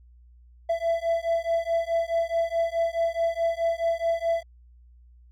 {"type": "beating tone pair", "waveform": "triangle", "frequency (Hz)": [666, 670.7], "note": ["E5", "E5"], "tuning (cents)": [18, 30], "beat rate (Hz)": 4.7, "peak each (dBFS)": -24, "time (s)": [0.69, 4.43], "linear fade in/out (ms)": 10, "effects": ["added 60 Hz sine -50 dBFS peak until 5.31 s"]}